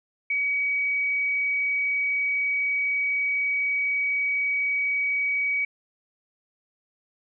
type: tone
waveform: sine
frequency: 2266 Hz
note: C#7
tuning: 37 cents sharp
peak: -22 dBFS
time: 0.3-5.65 s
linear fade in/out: 5 ms
effects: none

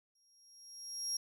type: tone with exponential growth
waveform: 35% pulse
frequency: 5600 Hz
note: F8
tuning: 4 cents sharp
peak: -30 dBFS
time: 0.15-1.17 s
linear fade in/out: 5 ms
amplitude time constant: 220 ms
effects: none

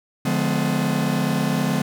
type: chord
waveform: 45% pulse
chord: D diminished seventh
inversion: none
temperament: just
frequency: 146.83 / 176.2 / 211.4 / 253.7 Hz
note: D3 / F3 / Ab3 / Cb4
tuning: 0 / +16 / +31 / +47 cents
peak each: -25 dBFS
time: 0.25-1.82 s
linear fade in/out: 5 ms
effects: none

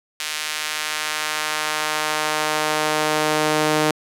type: tone with high-pass filter sweep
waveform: sawtooth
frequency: 153.4 Hz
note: D#3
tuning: 24 cents flat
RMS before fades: -22 dBFS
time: 0.2-3.91 s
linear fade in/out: 0 ms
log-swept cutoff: 2400 to 350 Hz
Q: 0.79
effects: low-pass 12000 Hz 12 dB/octave

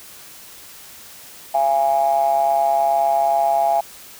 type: ring-modulated tone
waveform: triangle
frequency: 71.2 Hz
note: C#2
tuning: 47 cents sharp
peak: -9 dBFS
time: 1.54-3.81 s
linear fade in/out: 10 ms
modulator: 753 Hz
effects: tanh soft clip ceiling -5 dBFS + white hiss -41 dBFS RMS until 4.19 s

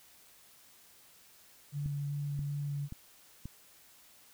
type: tone with vibrato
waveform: sine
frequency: 143.5 Hz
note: D3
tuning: 40 cents flat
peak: -33 dBFS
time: 1.72-2.89 s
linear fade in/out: 50 ms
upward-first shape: square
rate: 2.6 Hz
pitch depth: 8 cents each way
type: click train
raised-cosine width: 5 ms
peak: -29 dBFS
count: 4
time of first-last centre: 1.86-3.456 s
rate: 1.88 Hz
effects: white hiss -60 dBFS RMS until 4.33 s

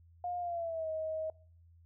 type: tone with pitch glide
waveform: sine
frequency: 710 to 632.5 Hz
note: F5 to D#5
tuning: +28 to +28 cents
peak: -34 dBFS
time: 0.24-1.3 s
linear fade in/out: 2 ms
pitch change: -200 cents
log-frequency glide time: 0.39-0.89 s
effects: noise-tail reverb RT60 0.5 s tail -23 dB re dry + added 84 Hz sine -58 dBFS peak until 1.85 s

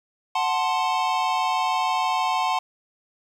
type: chord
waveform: square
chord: F# diminished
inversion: none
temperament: equal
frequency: 740 / 880 / 1046.5 Hz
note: F#5 / A5 / C6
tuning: 0 / 0 / 0 cents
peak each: -26 dBFS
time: 0.35-2.59 s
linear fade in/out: 5 ms
effects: low-pass 5000 Hz 12 dB/octave + 9-bit

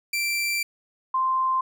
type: tone pair in turn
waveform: sawtooth / sine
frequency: 2349 / 1044.3 Hz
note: D7 / C6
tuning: 0 / -4 cents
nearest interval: octave + major second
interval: 1404 cents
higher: first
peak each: -20 dBFS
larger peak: neither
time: 0.13-0.63 / 1.14-1.61 s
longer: first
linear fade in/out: 5 ms
effects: none

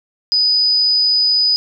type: tone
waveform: sine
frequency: 4978 Hz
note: D#8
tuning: in tune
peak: -11 dBFS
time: 0.32-1.56 s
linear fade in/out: 0 ms
effects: none

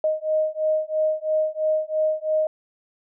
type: beating tone pair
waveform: sine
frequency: 621 / 624 Hz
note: D#5 / D#5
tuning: -3 / +5 cents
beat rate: 3 Hz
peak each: -23 / -23 dBFS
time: 0.04-2.47 s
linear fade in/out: 2 ms
effects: none

